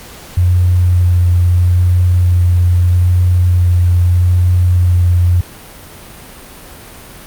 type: tone with vibrato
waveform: sine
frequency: 88.9 Hz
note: F2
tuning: 31 cents sharp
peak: -7 dBFS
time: 0.37-5.41 s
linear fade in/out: 5 ms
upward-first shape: sine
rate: 0.78 Hz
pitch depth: 13 cents each way
effects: pink hiss -34 dBFS RMS until 7.26 s + Opus 48 kbps